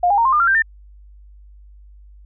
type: tone with pitch steps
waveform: sine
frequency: 709 / 809.7 / 924.8 / 1056.2 / 1206.2 / 1377.6 / 1573.4 / 1796.9 Hz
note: F5 / G#5 / A#5 / C6 / D6 / F6 / G6 / A6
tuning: +26 / -44 / -14 / +16 / +46 / -24 / +6 / +36 cents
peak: -12 dBFS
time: 0.03-0.622 s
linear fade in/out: 5 ms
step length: 74 ms
effects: added 50 Hz sine -41 dBFS peak until 2.25 s